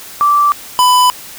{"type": "tone pair in turn", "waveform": ["sine", "square"], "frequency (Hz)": [1167, 997.8], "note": ["D6", "B5"], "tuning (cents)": [-11, 17], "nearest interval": "minor third", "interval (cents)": 272, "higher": "first", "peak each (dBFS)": -7, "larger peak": "neither", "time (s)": [[0.21, 0.52], [0.79, 1.1]], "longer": "neither", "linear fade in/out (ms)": 0, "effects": ["white hiss -32 dBFS RMS until 1.38 s"]}